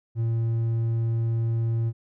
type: tone with hard clipping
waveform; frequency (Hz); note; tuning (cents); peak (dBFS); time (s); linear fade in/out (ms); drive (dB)
sine; 114.6; A#2; -29; -23; 0.15-1.93; 50; 3
effects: none